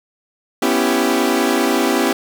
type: chord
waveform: sawtooth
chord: C# half-diminished seventh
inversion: third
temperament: equal with one note detuned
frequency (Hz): 246.9 / 277.2 / 332.3 / 392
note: B3 / C#4 / E4 / G4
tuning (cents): 0 / 0 / +14 / 0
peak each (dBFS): -16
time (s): 0.62-2.13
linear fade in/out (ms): 5
effects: 7-bit